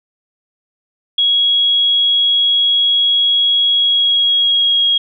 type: tone with pitch glide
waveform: sine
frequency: 3320 to 3284 Hz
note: G#7 to G#7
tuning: -1 to -20 cents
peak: -10 dBFS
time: 1.18-4.98 s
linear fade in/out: 5 ms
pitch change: -19 cents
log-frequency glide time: 3.72-4.86 s
effects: none